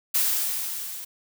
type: noise with level ramp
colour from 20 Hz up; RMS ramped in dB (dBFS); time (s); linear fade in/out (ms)
blue; -21 to -37; 0.14-1.05; 10
effects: none